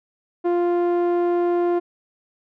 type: tone with low-pass filter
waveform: sawtooth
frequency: 349.2 Hz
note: F4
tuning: in tune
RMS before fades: -20 dBFS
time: 0.44-1.8 s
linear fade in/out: 20 ms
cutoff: 760 Hz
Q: 0.59
effects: none